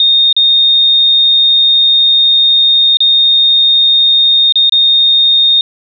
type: tone with dropouts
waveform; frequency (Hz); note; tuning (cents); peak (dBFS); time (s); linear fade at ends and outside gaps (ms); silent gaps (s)
sine; 3684; A#7; -21; -5; 0-5.61; 2; 0.328-0.365 / 2.971-3.004 / 4.524-4.556 / 4.696-4.722
effects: none